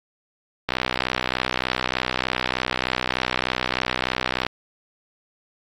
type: click train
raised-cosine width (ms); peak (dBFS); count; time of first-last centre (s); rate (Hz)
0.3; -5; 240; 0.69-4.466; 63.3
effects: AAC 64 kbps